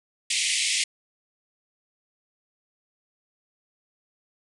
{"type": "band-pass noise", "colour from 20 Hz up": "pink", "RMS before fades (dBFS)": -25, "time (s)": [0.3, 0.84], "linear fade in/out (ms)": 5, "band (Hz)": [2000, 9800], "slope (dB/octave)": 96, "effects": []}